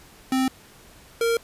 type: tone pair in turn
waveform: square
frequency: 261.4 / 462.8 Hz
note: C4 / A#4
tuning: -1 / -13 cents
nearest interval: minor seventh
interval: 988 cents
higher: second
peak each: -20 / -20 dBFS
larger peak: neither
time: 0.32-0.48 / 1.21-1.37 s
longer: neither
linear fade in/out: 2 ms
effects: pink hiss -50 dBFS RMS until 1.43 s + resampled to 32000 Hz